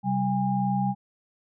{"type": "tone cluster", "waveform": "sine", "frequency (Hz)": [131.4, 194.1, 811], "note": ["C3", "G3", "G#5"], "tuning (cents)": [8, -17, -41], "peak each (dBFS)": [-29, -25, -27], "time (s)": [0.03, 0.95], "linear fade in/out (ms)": 50, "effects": []}